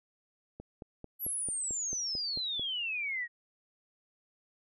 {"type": "click train", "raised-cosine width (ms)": 2, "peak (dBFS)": -30, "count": 10, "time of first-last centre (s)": [0.6, 2.596], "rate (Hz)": 4.51}
{"type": "exponential sweep", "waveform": "sine", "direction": "down", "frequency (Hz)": [11980, 1864.7], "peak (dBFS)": -32, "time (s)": [1.19, 3.28], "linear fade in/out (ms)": 50}
{"effects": []}